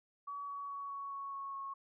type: tone with pitch steps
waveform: sine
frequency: 1135 / 1128.5 / 1122 / 1115.5 / 1109.1 / 1102.7 / 1096.3 Hz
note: C#6 / C#6 / C#6 / C#6 / C#6 / C#6 / C#6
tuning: +41 / +31 / +21 / +11 / +1 / -9 / -20 cents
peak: -40 dBFS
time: 0.27-1.74 s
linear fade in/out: 10 ms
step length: 210 ms
effects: none